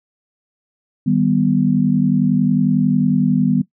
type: chord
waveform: sine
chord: Eb augmented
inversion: none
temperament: equal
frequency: 155.56 / 196 / 246.9 Hz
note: Eb3 / G3 / B3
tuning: 0 / 0 / 0 cents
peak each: -18 / -17 / -16 dBFS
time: 1.06-3.62 s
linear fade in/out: 10 ms
effects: noise-tail reverb RT60 0.1 s tail -17 dB re dry